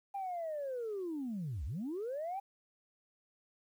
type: linear two-way sweep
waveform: sine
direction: down then up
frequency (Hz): 805 to 57.9 to 805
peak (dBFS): -35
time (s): 0.14-2.4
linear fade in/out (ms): 10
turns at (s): 1.65
effects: tanh soft clip ceiling -33 dBFS + 11-bit